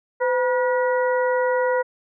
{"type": "harmonic tone with a mistuned harmonic", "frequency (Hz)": 482.6, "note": "B4", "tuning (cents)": -40, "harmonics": [1, 2, 3, 4], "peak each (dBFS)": [-19, -25, -29, -31], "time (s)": [0.2, 1.83], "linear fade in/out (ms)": 20, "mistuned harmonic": 1, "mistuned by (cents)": 86, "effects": []}